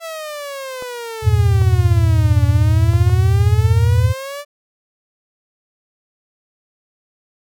sawtooth exponential two-way sweep, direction down then up, 668 to 286.2 to 587 Hz, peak -22 dBFS, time 0-4.45 s, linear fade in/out 50 ms, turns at 2.46 s
clicks, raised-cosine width 1 ms, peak -19 dBFS, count 4, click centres 0.824 / 1.617 / 2.935 / 3.096 s
sine chord, E diminished, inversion none, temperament equal with one note detuned, 82.41 / 98 / 115.27 Hz, E2 / G2 / Bb2, 0 / 0 / -19 cents, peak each -15 / -15 / -14 dBFS, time 1.22-4.14 s, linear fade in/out 50 ms
effects none

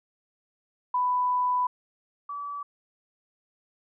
sine tone pair in turn, 994 / 1149.6 Hz, B5 / D6, +11 / -37 cents, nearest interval minor third, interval 252 cents, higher second, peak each -22 / -32 dBFS, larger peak first, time 0.94-1.67 / 2.29-2.63 s, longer first, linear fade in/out 5 ms, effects none

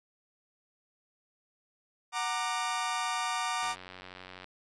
sawtooth chord, Gb augmented, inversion none, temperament equal with one note detuned, 740 / 932.3 / 1190.4 Hz, Gb5 / Bb5 / D6, 0 / 0 / +23 cents, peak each -32 / -31 / -30 dBFS, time 2.12-3.76 s, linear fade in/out 50 ms
click train, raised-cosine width 0.3 ms, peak -29 dBFS, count 76, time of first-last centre 3.63-4.443 s, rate 92.2 Hz
effects resampled to 22050 Hz

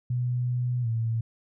sine tone with pitch glide, 123.47 to 113.88 Hz, B2 to A#2, 0 to -40 cents, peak -24 dBFS, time 0.1-1.21 s, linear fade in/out 5 ms, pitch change -140 cents, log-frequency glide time 0.82-0.87 s, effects none

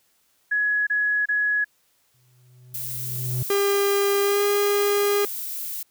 sine tone bursts, 1682 Hz, G#6, 22 cents sharp, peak -19 dBFS, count 3, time 0.51-1.646 s, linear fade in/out 10 ms, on 360 ms, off 28 ms
triangle tone with exponential growth, 125 Hz, B2, 21 cents sharp, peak -20 dBFS, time 2.14-3.43 s, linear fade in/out 5 ms, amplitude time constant 280 ms
violet noise, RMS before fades -31 dBFS, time 2.74-5.83 s, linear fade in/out 5 ms
45% pulse tone with pitch glide, 401 to 407.5 Hz, G4 to G#4, +39 to -33 cents, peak -19 dBFS, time 3.5-5.25 s, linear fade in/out 2 ms, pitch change +28 cents, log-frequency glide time 4.22-4.43 s
effects white hiss -65 dBFS RMS until 5.9 s

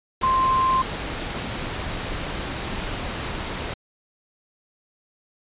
sine tone in noise, 1046.5 Hz, C6, in tune, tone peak -17 dBFS, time 0.23-0.82 s, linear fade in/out 5 ms, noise pink, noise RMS -29 dBFS, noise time 0.21-3.74 s, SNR +9 dB, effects resampled to 8000 Hz

